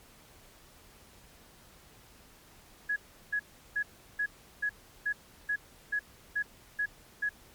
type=tone bursts; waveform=sine; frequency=1677 Hz; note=G#6; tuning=16 cents sharp; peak=-27 dBFS; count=11; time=2.89-7.293 s; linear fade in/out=10 ms; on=73 ms; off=360 ms; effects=pink hiss -57 dBFS RMS until 7.54 s + MP3 96 kbps